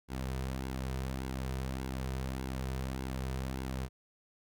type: tone with flanger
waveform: sawtooth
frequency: 65.41 Hz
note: C2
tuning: in tune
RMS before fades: -37 dBFS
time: 0.08-3.89 s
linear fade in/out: 50 ms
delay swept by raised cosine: 1.6 to 3.7 ms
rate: 1.7 Hz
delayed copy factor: -0.5
effects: none